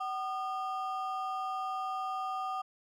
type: ring-modulated tone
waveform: triangle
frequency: 987.8 Hz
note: B5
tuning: in tune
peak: -28 dBFS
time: 0-2.62 s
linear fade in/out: 10 ms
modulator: 230 Hz
effects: none